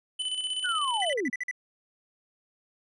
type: tone with tremolo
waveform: square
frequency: 3015 Hz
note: F#7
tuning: 32 cents sharp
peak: -28 dBFS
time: 0.19-1.14 s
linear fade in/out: 10 ms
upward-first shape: square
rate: 16 Hz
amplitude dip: 50%
type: linear sweep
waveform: sine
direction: down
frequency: 1520 to 213.8 Hz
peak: -27 dBFS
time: 0.64-1.3 s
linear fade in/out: 10 ms
type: tone bursts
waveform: triangle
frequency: 1986 Hz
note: B6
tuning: 9 cents sharp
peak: -27 dBFS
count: 7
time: 1.02-1.512 s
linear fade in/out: 2 ms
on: 30 ms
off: 47 ms
effects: resampled to 24000 Hz